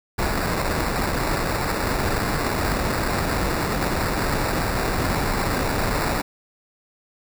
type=noise with sample-and-hold; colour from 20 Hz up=pink; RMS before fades=-23 dBFS; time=0.18-6.22 s; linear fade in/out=10 ms; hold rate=3150 Hz; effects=none